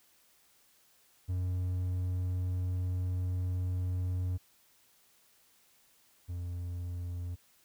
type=tone pair in turn; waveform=triangle; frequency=90.8 / 87.86 Hz; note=F#2 / F2; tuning=-32 / +11 cents; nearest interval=minor second; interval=57 cents; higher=first; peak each=-28 / -33 dBFS; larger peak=first; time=1.28-4.38 / 6.28-7.36 s; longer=first; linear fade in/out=20 ms; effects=white hiss -66 dBFS RMS until 7.64 s

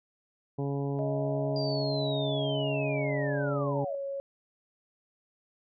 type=harmonic tone; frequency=140 Hz; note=C#3; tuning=18 cents sharp; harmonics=1 / 2 / 3 / 4 / 5 / 6 / 7; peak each=-31 / -35 / -35 / -43 / -44 / -46 / -49 dBFS; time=0.58-3.85 s; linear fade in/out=10 ms
type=tone with pitch glide; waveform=sine; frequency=631 to 552.5 Hz; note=D#5 to C#5; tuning=+24 to -6 cents; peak=-32 dBFS; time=0.99-4.2 s; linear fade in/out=0 ms; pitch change=-230 cents; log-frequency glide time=2.77-4.04 s
type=linear sweep; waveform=sine; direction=down; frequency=4800 to 587.3 Hz; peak=-36 dBFS; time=1.56-3.95 s; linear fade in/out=2 ms
effects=none

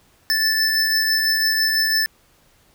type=tone pair together; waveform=square; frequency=1760 / 5274 Hz; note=A6 / E8; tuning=0 / 0 cents; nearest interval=octave + perfect fifth; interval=1900 cents; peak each=-20 / -20 dBFS; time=0.3-2.06 s; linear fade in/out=0 ms; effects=pink hiss -57 dBFS RMS until 2.74 s

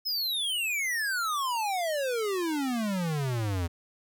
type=exponential sweep; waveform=square; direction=down; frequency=5250 to 82.41 Hz; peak=-28 dBFS; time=0.05-3.68 s; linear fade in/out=20 ms; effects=none

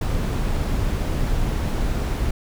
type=noise; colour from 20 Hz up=brown; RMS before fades=-22 dBFS; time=0.01-2.31 s; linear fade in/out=5 ms; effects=none

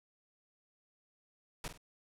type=noise with echo; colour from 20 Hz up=pink; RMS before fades=-40 dBFS; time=1.64-1.68 s; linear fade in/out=2 ms; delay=48 ms; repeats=2; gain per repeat=-9 dB; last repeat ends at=1.776 s; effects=low-pass 11000 Hz 12 dB/octave

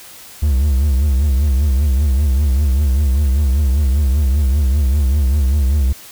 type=tone with vibrato; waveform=triangle; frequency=69.3 Hz; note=C#2; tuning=in tune; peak=-9 dBFS; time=0.42-5.93 s; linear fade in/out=10 ms; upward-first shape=triangle; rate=5.1 Hz; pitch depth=190 cents each way; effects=white hiss -38 dBFS RMS until 6.11 s

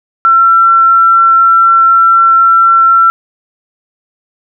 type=tone; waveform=sine; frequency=1351 Hz; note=E6; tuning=42 cents sharp; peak=-3 dBFS; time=0.25-3.1 s; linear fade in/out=0 ms; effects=none

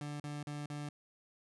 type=tone bursts; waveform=30% pulse; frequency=146.83 Hz; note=D3; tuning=in tune; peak=-37 dBFS; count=4; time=0.01-0.89 s; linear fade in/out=2 ms; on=190 ms; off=40 ms; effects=resampled to 24000 Hz

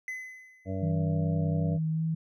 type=tone with exponential decay; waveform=triangle; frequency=2028 Hz; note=B6; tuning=45 cents sharp; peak=-30 dBFS; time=0.08-0.91 s; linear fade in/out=1 ms; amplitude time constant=180 ms
type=harmonic tone; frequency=95.3 Hz; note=G2; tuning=48 cents flat; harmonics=1 / 2 / 3 / 5 / 6 / 7; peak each=-33 / -36 / -38 / -40 / -41 / -41 dBFS; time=0.65-1.79 s; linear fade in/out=50 ms
type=tone with vibrato; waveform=sine; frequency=159.9 Hz; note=D#3; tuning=48 cents sharp; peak=-26 dBFS; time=0.82-2.15 s; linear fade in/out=10 ms; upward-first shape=sine; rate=2.6 Hz; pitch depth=17 cents each way
effects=none

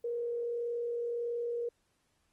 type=tone with frequency modulation; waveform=sine; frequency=473.7 Hz; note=A#4; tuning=28 cents sharp; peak=-32 dBFS; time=0.04-1.69 s; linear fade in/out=5 ms; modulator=41.6 Hz; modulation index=0.25; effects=pink hiss -75 dBFS RMS until 2.32 s + Opus 24 kbps

